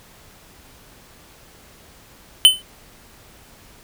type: tone with exponential decay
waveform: square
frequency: 3042 Hz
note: F#7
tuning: 47 cents sharp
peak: -3 dBFS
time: 2.45-2.62 s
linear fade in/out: 0 ms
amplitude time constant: 35 ms
effects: pink hiss -48 dBFS RMS until 3.83 s